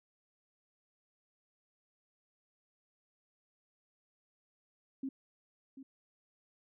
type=tone with echo; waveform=sine; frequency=268.2 Hz; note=C4; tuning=43 cents sharp; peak=-35 dBFS; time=5.03-5.09 s; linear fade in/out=5 ms; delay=740 ms; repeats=1; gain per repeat=-12 dB; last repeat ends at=5.83 s; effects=none